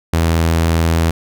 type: tone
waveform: sawtooth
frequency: 82.41 Hz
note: E2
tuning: in tune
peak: -8 dBFS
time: 0.13-1.11 s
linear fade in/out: 5 ms
effects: none